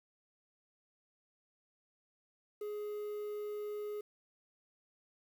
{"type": "tone with quantisation", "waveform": "triangle", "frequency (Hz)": 418.3, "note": "G#4", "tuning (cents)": 12, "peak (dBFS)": -36, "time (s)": [2.61, 4.01], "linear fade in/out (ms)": 5, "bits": 10, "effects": []}